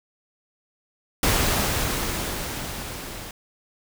pink noise with level ramp, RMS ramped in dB -20 to -37 dBFS, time 1.23-3.31 s, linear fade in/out 2 ms, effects none

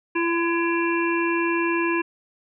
harmonic tone with a mistuned harmonic, 338.8 Hz, E4, 48 cents sharp, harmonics 1 / 3 / 5 / 7 / 8, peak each -22 / -27 / -29 / -30 / -31 dBFS, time 0.15-2.02 s, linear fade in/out 10 ms, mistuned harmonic 5, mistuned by -22 cents, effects none

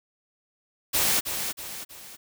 white noise with echo, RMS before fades -23 dBFS, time 0.93-1.21 s, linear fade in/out 20 ms, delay 320 ms, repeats 3, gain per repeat -7 dB, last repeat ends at 2.17 s, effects none

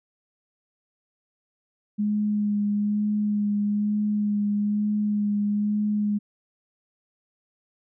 sine tone with vibrato, 207.7 Hz, G#3, in tune, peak -21 dBFS, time 1.98-6.19 s, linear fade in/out 20 ms, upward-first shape sine, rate 1.1 Hz, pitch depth 17 cents each way, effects none

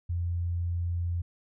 sine tone, 86.5 Hz, F2, 16 cents flat, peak -27 dBFS, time 0.09-1.22 s, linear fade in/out 10 ms, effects none

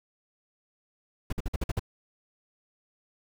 brown noise bursts, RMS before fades -28 dBFS, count 7, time 1.3-1.795 s, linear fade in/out 5 ms, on 27 ms, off 51 ms, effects none

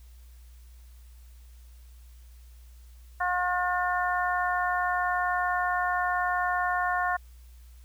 harmonic tone, 359.1 Hz, F4, 48 cents sharp, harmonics 2 / 3 / 4 / 5, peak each -28 / -30 / -31 / -32 dBFS, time 3.2-7.17 s, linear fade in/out 10 ms, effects added 60 Hz sine -47 dBFS peak until 7.84 s + white hiss -63 dBFS RMS until 7.84 s

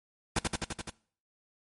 pink noise with echo, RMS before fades -27 dBFS, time 0.36-0.39 s, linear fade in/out 5 ms, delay 85 ms, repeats 6, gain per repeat -2 dB, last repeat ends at 0.9 s, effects noise-tail reverb RT60 0.5 s tail -22 dB re dry + MP3 48 kbps

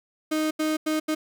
35% pulse tone bursts at uneven times, 310.6 Hz, D#4, 3 cents flat, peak -21 dBFS, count 4, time 0.31-0.51 / 0.59-0.77 / 0.86-1 / 1.08-1.15 s, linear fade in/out 10 ms, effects none

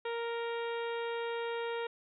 harmonic tone, 466.2 Hz, A#4, in tune, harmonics 1 / 2 / 3 / 4 / 5 / 6 / 7 / 8, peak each -35 / -41 / -45 / -47 / -49 / -51 / -52 / -53 dBFS, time 0.05-1.87 s, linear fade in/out 5 ms, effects none

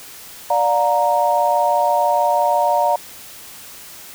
sine chord, Bb major, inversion first, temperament equal with one note detuned, 587.3 / 713.5 / 932.3 Hz, D5 / F5 / Bb5, 0 / +37 / 0 cents, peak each -19 / -18 / -17 dBFS, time 0.5-2.96 s, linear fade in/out 5 ms, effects white hiss -38 dBFS RMS until 4.14 s

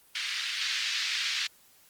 white band-pass noise, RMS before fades -31 dBFS, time 0.15-1.47 s, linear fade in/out 5 ms, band 1700 to 4800 Hz, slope 24 dB/octave, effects white hiss -60 dBFS RMS until 1.89 s + Opus 32 kbps

